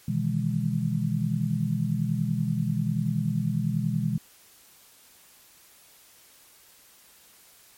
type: chord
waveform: sine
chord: E major seventh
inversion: second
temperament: just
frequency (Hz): 123.61 / 154.51 / 164.81 / 206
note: B2 / D#3 / E3 / G#3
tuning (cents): +2 / -12 / 0 / -14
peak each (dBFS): -29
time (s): 0.08-4.18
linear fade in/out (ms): 5
effects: white hiss -55 dBFS RMS until 7.77 s + MP3 64 kbps